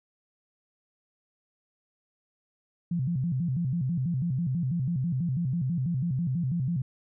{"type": "tone with vibrato", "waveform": "sine", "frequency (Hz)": 149.4, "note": "D3", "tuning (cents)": 30, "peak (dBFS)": -25, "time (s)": [2.91, 6.82], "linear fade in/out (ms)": 5, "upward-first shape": "square", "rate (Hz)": 6.1, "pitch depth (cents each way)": 250, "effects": []}